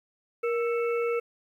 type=harmonic tone with a mistuned harmonic; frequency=441.6 Hz; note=A4; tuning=6 cents sharp; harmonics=1 / 3 / 5 / 6; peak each=-25 / -35 / -39 / -41 dBFS; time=0.43-1.2 s; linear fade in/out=10 ms; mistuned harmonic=1; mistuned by=+110 cents; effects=10-bit